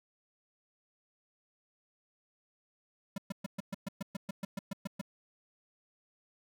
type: tone bursts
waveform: square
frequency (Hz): 195.7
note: G3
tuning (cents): -3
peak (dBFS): -35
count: 14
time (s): 3.16-5.014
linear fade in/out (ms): 5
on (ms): 21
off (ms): 120
effects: none